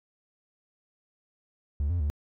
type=tone with pitch steps; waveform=triangle; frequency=72.3 / 87.4 / 73.4 Hz; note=D2 / F2 / D2; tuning=-27 / +2 / 0 cents; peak=-22 dBFS; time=1.8-2.1 s; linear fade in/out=0 ms; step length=100 ms; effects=tanh soft clip ceiling -18 dBFS